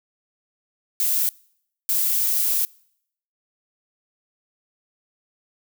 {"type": "noise bursts at uneven times", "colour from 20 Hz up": "violet", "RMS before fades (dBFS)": -21, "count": 2, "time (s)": [[1, 1.29], [1.89, 2.65]], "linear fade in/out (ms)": 0, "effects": ["noise-tail reverb RT60 0.7 s tail -25 dB re dry"]}